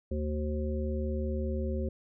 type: harmonic tone with a mistuned harmonic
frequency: 75 Hz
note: D2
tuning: 37 cents sharp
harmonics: 1 / 3 / 5 / 7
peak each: -31 / -36 / -38 / -39 dBFS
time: 0.11-1.89 s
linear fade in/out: 5 ms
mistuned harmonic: 7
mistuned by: +18 cents
effects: none